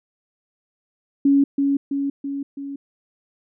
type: tone with echo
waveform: sine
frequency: 279 Hz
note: C#4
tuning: 11 cents sharp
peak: -12 dBFS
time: 1.25-1.44 s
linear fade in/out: 5 ms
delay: 330 ms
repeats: 4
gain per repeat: -4 dB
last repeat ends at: 2.76 s
effects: none